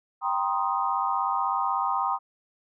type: chord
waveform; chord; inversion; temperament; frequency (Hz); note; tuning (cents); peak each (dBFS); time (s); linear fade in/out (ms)
sine; C minor seventh; second; equal with one note detuned; 784 / 950.3 / 1046.5 / 1244.5; G5 / Bb5 / C6 / Eb6; 0 / +33 / 0 / 0; -29; 0.21-2.19; 50
effects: none